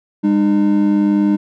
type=tone pair together; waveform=triangle; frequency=202.5 / 303.6 Hz; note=G#3 / D#4; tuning=-43 / -42 cents; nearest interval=perfect fifth; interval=701 cents; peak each=-12 dBFS; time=0.23-1.37 s; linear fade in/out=20 ms; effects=none